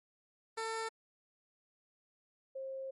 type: tone pair in turn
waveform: 15% pulse / sine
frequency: 448 / 533.4 Hz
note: A4 / C5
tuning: +31 / +33 cents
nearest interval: minor third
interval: 302 cents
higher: second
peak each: -30 / -39 dBFS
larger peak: first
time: 0.57-0.89 / 2.55-2.91 s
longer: second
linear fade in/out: 10 ms
effects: MP3 48 kbps